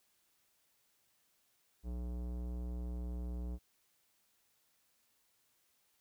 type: tone with tanh clipping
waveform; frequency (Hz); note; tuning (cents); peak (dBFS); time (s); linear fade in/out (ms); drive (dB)
sine; 60.4; B1; -38; -40; 1.83-3.59; 50; 18
effects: white hiss -75 dBFS RMS until 6 s